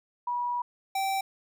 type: tone pair in turn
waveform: sine / square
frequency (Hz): 970 / 776.3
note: B5 / G5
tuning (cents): -31 / -17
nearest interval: major third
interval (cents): 386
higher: first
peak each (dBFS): -27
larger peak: neither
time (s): 0.27-0.62 / 0.95-1.21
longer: first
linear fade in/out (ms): 5
effects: none